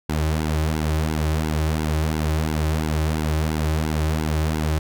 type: tone with flanger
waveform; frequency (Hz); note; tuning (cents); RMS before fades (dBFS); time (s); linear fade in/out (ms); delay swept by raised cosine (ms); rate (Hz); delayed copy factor
sawtooth; 77.78; D#2; 0; -22; 0.09-4.79; 5; 1.6 to 4.4; 2.9; -0.8
effects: none